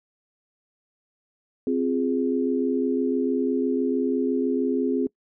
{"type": "chord", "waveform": "sine", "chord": "F minor", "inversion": "second", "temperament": "equal", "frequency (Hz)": [261.6, 349.2, 415.3], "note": ["C4", "F4", "Ab4"], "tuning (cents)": [0, 0, 0], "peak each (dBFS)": [-23, -28, -26], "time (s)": [1.67, 5.07], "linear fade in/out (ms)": 2, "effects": ["noise-tail reverb RT60 0.1 s tail -24 dB re dry"]}